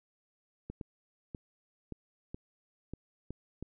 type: clicks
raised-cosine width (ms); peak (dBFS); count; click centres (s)
3; -27; 8; 0.7 / 0.812 / 1.348 / 1.923 / 2.345 / 2.936 / 3.306 / 3.626
effects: none